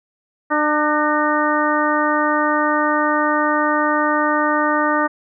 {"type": "harmonic tone with a mistuned harmonic", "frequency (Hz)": 300, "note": "D4", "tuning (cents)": 37, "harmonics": [1, 2, 3, 4, 5, 6], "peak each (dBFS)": [-21, -22, -22, -20, -24, -24], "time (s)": [0.5, 5.08], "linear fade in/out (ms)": 20, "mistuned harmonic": 6, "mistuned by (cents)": 43, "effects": []}